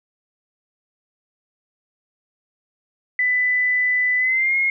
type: tone with pitch glide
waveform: sine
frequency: 1995 to 2151 Hz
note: B6 to C7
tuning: +17 to +47 cents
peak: -16 dBFS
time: 3.19-4.7 s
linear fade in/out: 2 ms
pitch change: +130 cents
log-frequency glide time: 4.18-4.56 s
effects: none